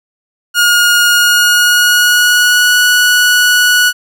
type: tone with pitch glide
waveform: sawtooth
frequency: 1431 to 1469.5 Hz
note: F6 to F#6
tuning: +42 to -12 cents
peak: -3 dBFS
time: 0.54-3.93 s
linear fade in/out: 50 ms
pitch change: +46 cents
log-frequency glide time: 1.11-2.78 s
effects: none